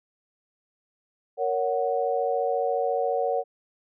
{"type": "chord", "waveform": "sine", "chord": "F# major", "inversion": "first", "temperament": "equal with one note detuned", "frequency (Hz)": [466.2, 560.5, 740], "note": ["A#4", "C#5", "F#5"], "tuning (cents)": [0, 19, 0], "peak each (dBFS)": -27, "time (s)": [1.37, 3.44], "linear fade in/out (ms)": 50, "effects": []}